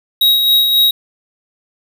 square tone with tremolo, 3808 Hz, A#7, 36 cents sharp, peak -8 dBFS, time 0.21-0.91 s, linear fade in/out 5 ms, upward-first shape sine, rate 3.7 Hz, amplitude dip 40%, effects none

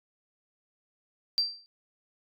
sine tone with exponential decay, 4699 Hz, D8, in tune, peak -19 dBFS, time 1.38-1.66 s, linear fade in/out 0 ms, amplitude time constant 59 ms, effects tanh soft clip ceiling -16 dBFS

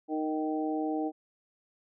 harmonic tone with a mistuned harmonic, 155 Hz, D#3, 6 cents flat, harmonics 2 / 3 / 4 / 5, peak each -30 / -37 / -39 / -36 dBFS, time 0.08-1.12 s, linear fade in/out 50 ms, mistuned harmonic 4, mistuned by +19 cents, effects none

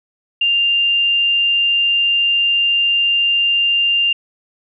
sine tone, 2794 Hz, F7, in tune, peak -12 dBFS, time 0.41-4.13 s, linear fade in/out 5 ms, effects none

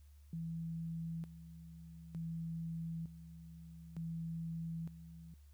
sine tone with tremolo, 164.81 Hz, E3, in tune, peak -39 dBFS, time 0.33-5.34 s, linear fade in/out 2 ms, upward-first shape square, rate 0.55 Hz, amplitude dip 75%, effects added 72 Hz sine -57 dBFS peak until 5.53 s + white hiss -75 dBFS RMS until 5.53 s

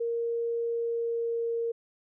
sine tone with pitch glide, 466.2 to 463.5 Hz, A#4 to A#4, 0 to -10 cents, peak -27 dBFS, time 0-1.72 s, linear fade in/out 10 ms, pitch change -10 cents, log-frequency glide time 0.64-1.56 s, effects none

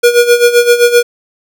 square tone with tremolo, 479.8 Hz, A#4, 50 cents sharp, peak -3 dBFS, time 0.03-1.03 s, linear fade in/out 10 ms, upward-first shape sine, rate 7.7 Hz, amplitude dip 75%, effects none

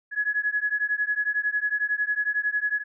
sine beating tone pair, 1681 / 1692 Hz, G#6 / G#6, +20 / +32 cents, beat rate 11 Hz, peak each -26 dBFS, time 0.11-2.84 s, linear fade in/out 50 ms, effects none

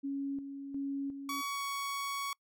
sine tone with tremolo, 277.2 Hz, C#4, in tune, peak -33 dBFS, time 0.03-1.42 s, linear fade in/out 20 ms, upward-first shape square, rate 1.4 Hz, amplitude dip 55%
sawtooth tone with pitch glide, 1129 to 1118 Hz, C#6 to C#6, +31 to +14 cents, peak -31 dBFS, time 1.29-2.33 s, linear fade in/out 2 ms, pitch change -17 cents, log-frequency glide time 1.4-1.64 s
effects noise-tail reverb RT60 0.1 s tail -26 dB re dry

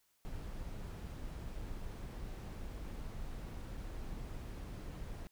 brown noise with dropouts, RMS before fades -44 dBFS, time 0.25-5.27 s, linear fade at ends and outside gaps 0 ms, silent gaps 1.615-1.619 / 3.771-3.775 s, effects white hiss -75 dBFS RMS until 5.31 s

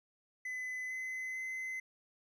triangle tone with pitch steps, 2015 / 2036 / 2048 Hz, B6 / C7 / C7, +34 / -48 / -38 cents, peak -36 dBFS, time 0.45-1.8 s, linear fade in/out 5 ms, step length 450 ms, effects none

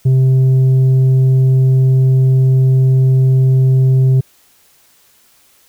sine tone with tanh clipping, 131 Hz, C3, 2 cents sharp, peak -8 dBFS, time 0.05-4.21 s, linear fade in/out 10 ms, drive 4 dB, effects white hiss -51 dBFS RMS until 5.68 s

